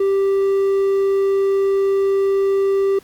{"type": "tone", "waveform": "triangle", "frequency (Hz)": 392, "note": "G4", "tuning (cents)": 0, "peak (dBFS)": -12, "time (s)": [0, 2.99], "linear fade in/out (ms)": 5, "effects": ["pink hiss -49 dBFS RMS until 3.03 s", "Opus 32 kbps"]}